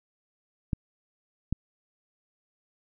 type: clicks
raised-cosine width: 5 ms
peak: -14 dBFS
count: 2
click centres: 0.732 / 1.526 s
effects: none